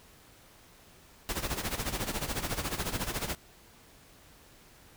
pink noise with tremolo, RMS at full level -31 dBFS, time 1.29-3.35 s, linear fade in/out 0 ms, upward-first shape sine, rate 14 Hz, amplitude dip 75%, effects pink hiss -57 dBFS RMS until 4.96 s

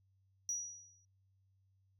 sine tone with exponential decay, 5810 Hz, F#8, 32 cents flat, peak -31 dBFS, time 0.49-1.05 s, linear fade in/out 1 ms, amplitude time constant 120 ms, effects tanh soft clip ceiling -33 dBFS + added 96 Hz sine -70 dBFS peak until 1.99 s

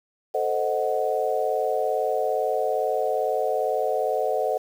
sine chord, A diminished seventh, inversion none, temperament equal with one note detuned, 440 / 519.9 / 622.3 / 740 Hz, A4 / C5 / Eb5 / Gb5, 0 / -11 / 0 / 0 cents, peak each -27 dBFS, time 0.34-4.58 s, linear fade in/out 10 ms, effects 8-bit

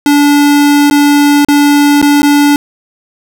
square tone with dropouts, 289.1 Hz, D4, 27 cents flat, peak -5 dBFS, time 0.06-2.56 s, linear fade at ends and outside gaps 1 ms, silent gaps 0.9-0.91 / 1.448-1.485 / 2.016-2.026 / 2.22-2.23 s, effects none

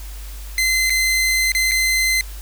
sawtooth tone with dropouts, 2063 Hz, C7, 25 cents flat, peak -12 dBFS, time 0.58-2.21 s, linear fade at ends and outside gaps 1 ms, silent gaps 0.897-0.903 / 1.519-1.549 / 1.712-1.717 s, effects added 50 Hz sine -30 dBFS peak until 2.41 s + white hiss -41 dBFS RMS until 2.41 s

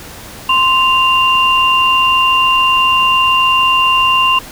sine tone pair together, 1044 / 2787 Hz, C6 / F7, -4 / -4 cents, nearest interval octave + perfect fourth, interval 1700 cents, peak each -11 dBFS, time 0.49-4.39 s, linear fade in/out 5 ms, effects pink hiss -32 dBFS RMS until 4.51 s

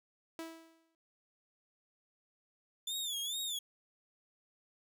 sawtooth tone with exponential decay, 326.8 Hz, E4, 15 cents flat, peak -36 dBFS, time 0.39-0.95 s, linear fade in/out 1 ms, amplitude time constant 120 ms
sawtooth tone with vibrato, 3500 Hz, A7, 10 cents flat, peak -33 dBFS, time 2.87-3.59 s, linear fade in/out 5 ms, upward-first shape sine, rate 2.3 Hz, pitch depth 130 cents each way
effects none

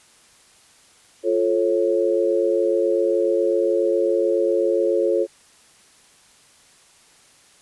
sine chord, F augmented, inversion none, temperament just, 349.2 / 436.5 / 545.7 Hz, F4 / A4 / C#5, 0 / -14 / -27 cents, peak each -21 dBFS, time 1.23-5.27 s, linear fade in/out 50 ms, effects white hiss -53 dBFS RMS until 7.61 s + resampled to 24000 Hz

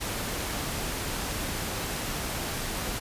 pink noise, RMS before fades -32 dBFS, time 0-3 s, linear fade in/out 20 ms, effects resampled to 32000 Hz

